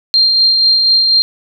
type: tone with tremolo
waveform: sine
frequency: 4186 Hz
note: C8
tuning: in tune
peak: -6 dBFS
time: 0.14-1.22 s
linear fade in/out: 0 ms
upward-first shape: sine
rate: 4.1 Hz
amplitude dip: 30%
effects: none